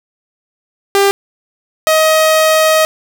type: tone pair in turn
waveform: sawtooth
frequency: 397.3 / 630.7 Hz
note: G4 / D#5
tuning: +23 / +23 cents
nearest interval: minor sixth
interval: 800 cents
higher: second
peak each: -4 dBFS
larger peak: neither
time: 0.95-1.11 / 1.87-2.85 s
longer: second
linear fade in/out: 0 ms
effects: none